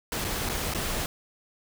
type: noise with dropouts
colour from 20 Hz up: pink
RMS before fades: -30 dBFS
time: 0.12-1.06 s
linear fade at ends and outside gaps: 1 ms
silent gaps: 0.244-0.248 / 0.49-0.496 / 0.738-0.747 s
effects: none